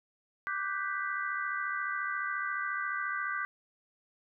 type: chord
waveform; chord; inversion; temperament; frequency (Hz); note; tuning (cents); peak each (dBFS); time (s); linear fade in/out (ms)
sine; G major seventh; second; equal with one note detuned; 1174.7 / 1493.7 / 1568 / 1975.5; D6 / F#6 / G6 / B6; 0 / +16 / 0 / 0; -36 / -38 / -36 / -39; 0.47-3.45; 0
effects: none